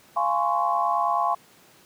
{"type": "chord", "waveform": "sine", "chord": "Db major seventh", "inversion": "first", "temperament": "just", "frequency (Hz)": [693, 831.5, 1039.4, 1108.7], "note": ["F5", "Ab5", "C6", "Db6"], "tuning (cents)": [-14, 2, -12, 0], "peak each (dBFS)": -26, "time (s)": [0.16, 1.35], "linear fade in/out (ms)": 10, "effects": ["pink hiss -54 dBFS RMS until 1.85 s", "high-pass 150 Hz 12 dB/octave"]}